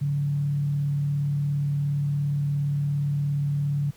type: tone with frequency modulation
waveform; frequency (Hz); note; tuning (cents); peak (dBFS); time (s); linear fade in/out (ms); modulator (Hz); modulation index
sine; 143.6; D3; -39; -22; 0.01-3.91; 10; 37.2; 0.28
effects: pink hiss -55 dBFS RMS until 3.96 s